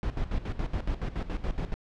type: noise with tremolo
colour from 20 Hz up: brown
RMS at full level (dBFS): -29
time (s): 0.03-1.74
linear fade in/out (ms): 0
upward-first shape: square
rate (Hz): 7.1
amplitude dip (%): 75
effects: low-pass 4000 Hz 12 dB/octave